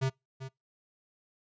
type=tone with echo; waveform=square; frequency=132.7 Hz; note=C3; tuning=25 cents sharp; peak=-27 dBFS; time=0.01-0.1 s; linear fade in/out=20 ms; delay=390 ms; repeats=1; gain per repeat=-12 dB; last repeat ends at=0.49 s; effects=noise-tail reverb RT60 0.2 s tail -25 dB re dry + resampled to 16000 Hz